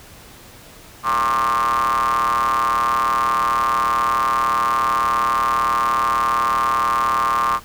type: ring-modulated tone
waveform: square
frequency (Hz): 61.74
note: B1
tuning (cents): 0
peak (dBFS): -14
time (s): 1.03-7.6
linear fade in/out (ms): 50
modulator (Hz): 1130
effects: pink hiss -43 dBFS RMS until 7.64 s